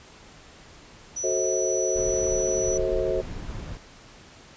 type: tone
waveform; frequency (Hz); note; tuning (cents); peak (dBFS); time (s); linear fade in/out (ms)
sine; 5920; F#8; 0; -28; 1.16-2.78; 10
type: chord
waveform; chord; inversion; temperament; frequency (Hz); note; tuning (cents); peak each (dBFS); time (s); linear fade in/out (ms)
sine; F# diminished seventh; none; just; 370 / 444 / 532.8 / 639.4; F#4 / A4 / C5 / Eb5; 0 / +16 / +31 / +47; -27 / -29 / -28 / -30; 1.23-3.22; 20
type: noise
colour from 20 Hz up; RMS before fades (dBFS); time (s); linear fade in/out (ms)
brown; -34; 1.95-3.78; 20
effects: pink hiss -49 dBFS RMS until 4.56 s + resampled to 16000 Hz